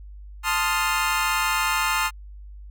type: chord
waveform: 25% pulse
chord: F dominant seventh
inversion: first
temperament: equal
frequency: 880 / 1046.5 / 1244.5 / 1396.9 Hz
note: A5 / C6 / Eb6 / F6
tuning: 0 / 0 / 0 / 0 cents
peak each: -23 dBFS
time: 0.43-2.11 s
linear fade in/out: 50 ms
effects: added 50 Hz sine -38 dBFS peak until 2.7 s